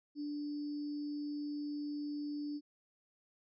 sine tone with sample-and-hold, 293.4 Hz, D4, 2 cents flat, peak -37 dBFS, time 0.15-2.61 s, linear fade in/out 50 ms, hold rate 4900 Hz, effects resampled to 16000 Hz

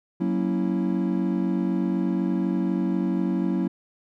triangle chord, F# dominant seventh, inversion none, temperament equal, 185 / 233.1 / 277.2 / 329.6 Hz, F#3 / A#3 / C#4 / E4, 0 / 0 / 0 / 0 cents, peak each -23 / -27 / -27 / -26 dBFS, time 0.2-3.68 s, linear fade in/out 10 ms, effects none

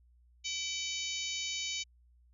harmonic tone with a mistuned harmonic, 755 Hz, F#5, 35 cents sharp, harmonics 3 / 4 / 5 / 6 / 7 / 8 / 9, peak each -41 / -40 / -42 / -44 / -46 / -43 / -43 dBFS, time 0.44-1.84 s, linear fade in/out 20 ms, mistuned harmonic 3, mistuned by +35 cents, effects added 60 Hz sine -61 dBFS peak until 2.33 s

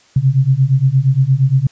sine beating tone pair, 129 / 137.6 Hz, C3 / C#3, -24 / -12 cents, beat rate 8.6 Hz, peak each -13 / -12 dBFS, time 0.16-1.67 s, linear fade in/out 5 ms, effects white hiss -50 dBFS RMS until 1.71 s + resampled to 16000 Hz

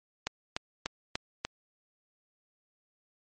click train, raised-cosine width 0.2 ms, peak -13 dBFS, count 5, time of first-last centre 0.27-1.45 s, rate 3.39 Hz, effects MP3 32 kbps

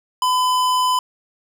sine tone with hard clipping, 1008 Hz, B5, 35 cents sharp, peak -17 dBFS, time 0.22-0.99 s, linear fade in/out 2 ms, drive 18 dB, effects none

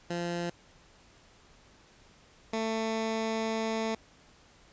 15% pulse tone pair in turn, 172.8 / 222.5 Hz, F3 / A3, -18 / +20 cents, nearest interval major third, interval 438 cents, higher second, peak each -25 / -23 dBFS, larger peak second, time 0.1-0.5 / 2.53-3.95 s, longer second, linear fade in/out 5 ms, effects pink hiss -59 dBFS RMS until 4.72 s + resampled to 16000 Hz

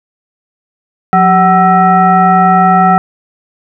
sine tone with frequency modulation, 751 Hz, F#5, 26 cents sharp, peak -4 dBFS, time 1.13-2.98 s, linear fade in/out 0 ms, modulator 571 Hz, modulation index 1.1, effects none

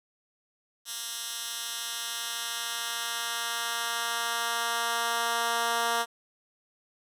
10% pulse tone with high-pass filter sweep, 233.1 Hz, A#3, in tune, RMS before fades -31 dBFS, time 0.85-6.06 s, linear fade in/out 50 ms, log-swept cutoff 4200 to 680 Hz, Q 0.7, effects resampled to 32000 Hz + 9-bit

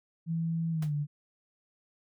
sine tone with pitch glide, 164.81 to 146.83 Hz, E3 to D3, 0 to 0 cents, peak -28 dBFS, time 0.26-1.07 s, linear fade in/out 50 ms, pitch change -200 cents, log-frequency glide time 0.71-0.93 s
pink noise with exponential decay, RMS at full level -41 dBFS, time 0.82-0.94 s, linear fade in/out 5 ms, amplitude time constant 24 ms
effects none

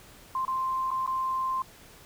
sine tone with dropouts, 1046.5 Hz, C6, in tune, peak -26 dBFS, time 0.35-1.62 s, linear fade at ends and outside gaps 2 ms, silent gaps 0.451-0.479 / 0.906-0.914 / 1.063-1.075 s, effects pink hiss -52 dBFS RMS until 2.05 s

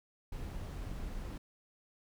brown noise, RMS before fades -41 dBFS, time 0.32-1.38 s, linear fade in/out 5 ms, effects none

